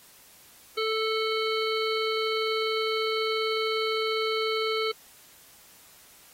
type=harmonic tone; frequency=440 Hz; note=A4; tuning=in tune; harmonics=1 / 3 / 5 / 7 / 9 / 10; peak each=-27 / -32 / -34 / -35 / -37 / -37 dBFS; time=0.77-4.92 s; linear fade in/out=10 ms; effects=white hiss -54 dBFS RMS until 6.33 s + AAC 48 kbps